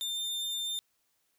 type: tone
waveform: 40% pulse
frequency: 3602 Hz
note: A7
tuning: 40 cents sharp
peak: -31 dBFS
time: 0.01-0.79 s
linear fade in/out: 0 ms
effects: white hiss -75 dBFS RMS until 1.38 s